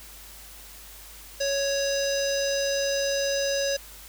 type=tone with low-pass filter; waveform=square; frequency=555 Hz; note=C#5; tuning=2 cents sharp; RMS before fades=-26 dBFS; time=1.4-3.77 s; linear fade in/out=10 ms; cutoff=5600 Hz; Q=8.9; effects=added 50 Hz sine -49 dBFS peak until 4.08 s + white hiss -46 dBFS RMS until 4.08 s